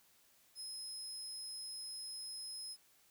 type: tone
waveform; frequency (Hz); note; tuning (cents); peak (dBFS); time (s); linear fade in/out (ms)
30% pulse; 5120; D#8; +49; -40; 0.55-2.77; 50
effects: white hiss -69 dBFS RMS until 3.1 s